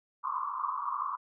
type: band-pass noise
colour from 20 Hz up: white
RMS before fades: -34 dBFS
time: 0.23-1.17 s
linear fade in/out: 20 ms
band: 1000 to 1200 Hz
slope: 96 dB/octave
effects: none